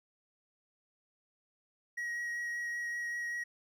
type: tone with vibrato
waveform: triangle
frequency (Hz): 1900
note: A#6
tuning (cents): +33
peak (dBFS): -33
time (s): 1.97-3.44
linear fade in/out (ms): 10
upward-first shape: triangle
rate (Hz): 5.2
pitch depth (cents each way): 12
effects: none